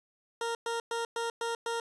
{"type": "tone bursts", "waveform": "20% pulse", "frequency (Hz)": 463.8, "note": "A#4", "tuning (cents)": -9, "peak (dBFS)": -26, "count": 6, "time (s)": [0.41, 1.8], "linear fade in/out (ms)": 2, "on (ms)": 140, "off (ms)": 110, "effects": ["resampled to 24000 Hz"]}